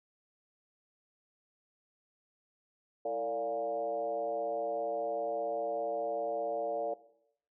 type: tone with frequency modulation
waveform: sine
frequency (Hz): 577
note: D5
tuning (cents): -31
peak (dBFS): -31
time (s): 3.05-6.94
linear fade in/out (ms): 5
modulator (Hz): 125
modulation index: 1.2
effects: noise-tail reverb RT60 0.7 s tail -17 dB re dry